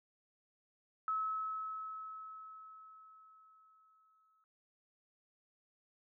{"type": "tone with exponential decay", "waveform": "sine", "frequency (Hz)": 1293, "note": "E6", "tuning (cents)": -34, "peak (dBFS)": -32, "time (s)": [1.08, 4.44], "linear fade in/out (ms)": 1, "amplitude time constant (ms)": 730, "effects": []}